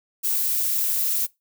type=noise; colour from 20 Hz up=violet; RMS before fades=-23 dBFS; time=0.23-1.27 s; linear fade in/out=20 ms; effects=noise-tail reverb RT60 0.2 s tail -22 dB re dry